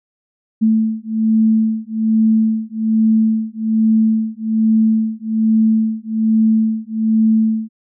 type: beating tone pair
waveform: sine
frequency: 220 / 221.2 Hz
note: A3 / A3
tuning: 0 / +9 cents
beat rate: 1.2 Hz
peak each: -15 dBFS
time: 0.61-7.69 s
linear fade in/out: 20 ms
effects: none